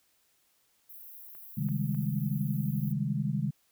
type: high-pass noise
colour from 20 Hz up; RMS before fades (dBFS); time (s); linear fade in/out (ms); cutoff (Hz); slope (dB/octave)
white; -48; 0.89-2.93; 10; 12000; 48
type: clicks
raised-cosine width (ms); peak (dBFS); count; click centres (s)
0.5; -41 / -38 / -40; 3; 1.351 / 1.688 / 1.947
type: chord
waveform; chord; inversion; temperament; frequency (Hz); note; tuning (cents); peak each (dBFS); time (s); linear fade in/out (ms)
sine; Ab major seventh; first; equal with one note detuned; 134.18 / 155.56 / 196 / 207.7; C3 / Eb3 / G3 / Ab3; +44 / 0 / 0 / 0; -32 / -32 / -36 / -34; 1.57-3.51; 10
effects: white hiss -70 dBFS RMS until 3.71 s